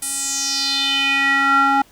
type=tone with band-pass filter sweep; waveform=square; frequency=275.1 Hz; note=C#4; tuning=13 cents flat; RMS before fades=-18 dBFS; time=0.02-1.82 s; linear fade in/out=5 ms; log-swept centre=10000 to 1000 Hz; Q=4.1; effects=pink hiss -51 dBFS RMS until 1.91 s